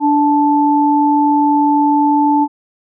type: tone pair together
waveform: sine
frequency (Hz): 292.3 / 876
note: D4 / A5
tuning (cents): -8 / -8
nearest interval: octave + perfect fifth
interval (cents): 1900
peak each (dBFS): -12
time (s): 0-2.48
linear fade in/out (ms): 50
effects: none